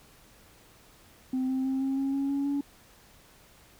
sine tone with pitch steps, 258.7 / 262 / 265.4 / 268.8 / 272.2 / 275.7 / 279.2 / 282.8 Hz, C4 / C4 / C4 / C4 / C#4 / C#4 / C#4 / C#4, -19 / +2 / +25 / +47 / -31 / -9 / +13 / +35 cents, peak -24 dBFS, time 1.33-2.61 s, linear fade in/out 5 ms, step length 160 ms, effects tanh soft clip ceiling -24 dBFS + pink hiss -57 dBFS RMS until 3.79 s

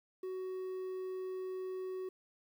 triangle tone with quantisation, 373.2 Hz, F#4, 15 cents sharp, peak -36 dBFS, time 0.23-2.09 s, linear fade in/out 5 ms, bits 11, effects none

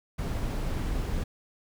brown noise, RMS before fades -30 dBFS, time 0.18-1.24 s, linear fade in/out 10 ms, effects none

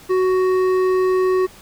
sine tone with hard clipping, 371.7 Hz, F#4, 8 cents sharp, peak -16 dBFS, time 0.09-1.47 s, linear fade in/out 20 ms, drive 9 dB, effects pink hiss -44 dBFS RMS until 1.61 s

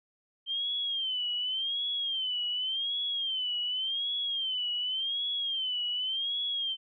sine tone with vibrato, 3136 Hz, G7, in tune, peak -29 dBFS, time 0.46-6.77 s, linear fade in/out 50 ms, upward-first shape sine, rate 0.88 Hz, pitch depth 120 cents each way, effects none

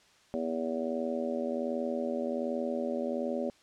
harmonic tone, 81.3 Hz, E2, 23 cents flat, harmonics 3 / 4 / 5 / 6 / 7 / 8 / 9, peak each -34 / -42 / -37 / -46 / -34 / -46 / -46 dBFS, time 0.34-3.5 s, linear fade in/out 0 ms, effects white hiss -62 dBFS RMS until 3.62 s + low-pass 6000 Hz 12 dB/octave

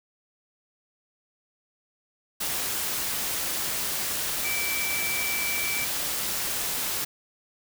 sine tone in noise, 2320 Hz, D7, 22 cents flat, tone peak -29 dBFS, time 4.44-5.85 s, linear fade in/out 10 ms, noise white, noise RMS -29 dBFS, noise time 2.4-7.05 s, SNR -3 dB, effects none

